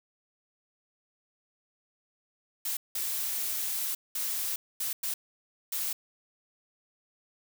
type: noise bursts at uneven times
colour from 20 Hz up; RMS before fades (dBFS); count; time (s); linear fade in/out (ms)
blue; -32; 6; 2.65-2.77 / 2.95-3.95 / 4.15-4.56 / 4.8-4.93 / 5.03-5.14 / 5.72-5.93; 5
effects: none